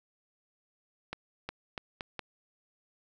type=accelerating click train; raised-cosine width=0.3 ms; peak=-20 dBFS; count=5; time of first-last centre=1.13-2.193 s; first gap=360 ms; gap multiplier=0.8; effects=none